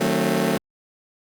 20% pulse chord, D# diminished seventh, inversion none, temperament just, 155.56 / 186.68 / 224 / 268.8 Hz, D#3 / F#3 / A3 / C4, 0 / +16 / +31 / +47 cents, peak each -22 / -19 / -18 / -21 dBFS, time 0-0.58 s, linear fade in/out 10 ms, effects Opus 48 kbps

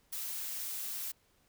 blue noise, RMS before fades -39 dBFS, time 0.12-1.12 s, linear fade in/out 10 ms, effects pink hiss -70 dBFS RMS until 1.48 s

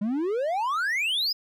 triangle exponential sweep, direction up, 196.9 to 5180 Hz, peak -22 dBFS, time 0.01-1.33 s, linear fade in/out 10 ms, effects none

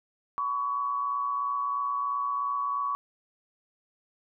sine tone pair together, 1004 / 1127 Hz, B5 / C#6, +28 / +28 cents, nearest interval major second, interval 200 cents, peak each -36 / -27 dBFS, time 0.38-2.95 s, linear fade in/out 0 ms, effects none

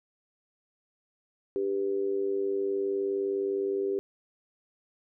sine tone with amplitude modulation, 394 Hz, G4, 9 cents sharp, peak -23 dBFS, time 1.56-3.99 s, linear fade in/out 0 ms, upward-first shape sine, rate 99.6 Hz, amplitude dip 70%, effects none

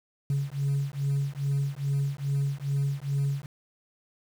sine beating tone pair, 138.59 / 140.99 Hz, C#3 / C#3, 0 / +30 cents, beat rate 2.4 Hz, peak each -27 dBFS, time 0.3-3.46 s, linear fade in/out 2 ms, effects tanh soft clip ceiling -21 dBFS + 8-bit

